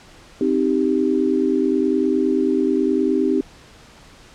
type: chord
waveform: sine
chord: C minor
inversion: none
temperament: equal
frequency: 261.6 / 311.1 / 392 Hz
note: C4 / Eb4 / G4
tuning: 0 / 0 / 0 cents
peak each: -20 dBFS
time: 0.41-3.41 s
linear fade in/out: 2 ms
effects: pink hiss -46 dBFS RMS until 4.34 s + low-pass 7000 Hz 12 dB/octave